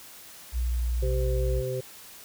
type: tone with pitch glide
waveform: sine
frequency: 60.4 to 59.5 Hz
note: B1 to A#1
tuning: -38 to +36 cents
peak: -24 dBFS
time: 0.52-1.63 s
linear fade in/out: 50 ms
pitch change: -26 cents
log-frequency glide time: 0.67-0.94 s
type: harmonic tone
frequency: 128.8 Hz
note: C3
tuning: 27 cents flat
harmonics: 1 / 3 / 4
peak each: -32 / -32 / -32 dBFS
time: 1.02-1.81 s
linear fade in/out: 10 ms
effects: white hiss -47 dBFS RMS until 2.24 s